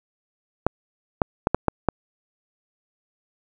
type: clicks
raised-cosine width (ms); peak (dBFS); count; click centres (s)
1; -3; 6; 0.666 / 1.218 / 1.471 / 1.546 / 1.683 / 1.887
effects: none